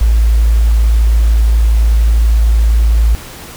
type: tone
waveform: sine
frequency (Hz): 55.6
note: A1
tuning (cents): +19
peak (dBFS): -6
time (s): 0.01-3.15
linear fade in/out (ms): 0
effects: pink hiss -31 dBFS RMS until 3.56 s